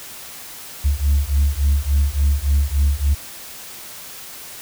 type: beating tone pair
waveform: sine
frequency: 69.3 / 72.8 Hz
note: C#2 / D2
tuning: 0 / -15 cents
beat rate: 3.5 Hz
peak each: -16 dBFS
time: 0.84-3.15 s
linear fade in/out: 20 ms
effects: tanh soft clip ceiling -10 dBFS + white hiss -36 dBFS RMS until 4.61 s